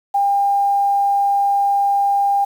sine tone, 801 Hz, G5, 37 cents sharp, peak -13 dBFS, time 0.14-2.45 s, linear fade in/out 10 ms, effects 7-bit

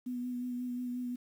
sine tone with vibrato, 246.9 Hz, B3, in tune, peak -34 dBFS, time 0.06-1.16 s, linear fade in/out 10 ms, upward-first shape sine, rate 5.6 Hz, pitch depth 20 cents each way, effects 10-bit

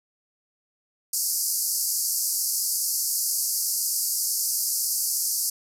white band-pass noise, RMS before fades -26 dBFS, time 1.13-5.5 s, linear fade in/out 5 ms, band 4600 to 14000 Hz, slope 96 dB/octave, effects none

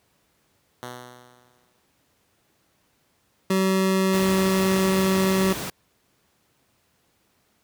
5% pulse tone with exponential decay, 123.47 Hz, B2, in tune, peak -21 dBFS, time 0.83-1.85 s, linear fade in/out 0 ms, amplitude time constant 220 ms
25% pulse tone, 190.2 Hz, F#3, 48 cents sharp, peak -15 dBFS, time 3.5-5.53 s, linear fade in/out 5 ms
pink noise, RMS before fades -31 dBFS, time 4.13-5.7 s, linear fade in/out 2 ms
effects pink hiss -66 dBFS RMS until 7.63 s + high-pass 80 Hz 12 dB/octave

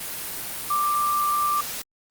sine tone in noise, 1180 Hz, D6, 8 cents sharp, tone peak -20 dBFS, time 0.7-1.61 s, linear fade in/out 5 ms, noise white, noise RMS -32 dBFS, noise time 0-1.82 s, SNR +9 dB, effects Opus 32 kbps

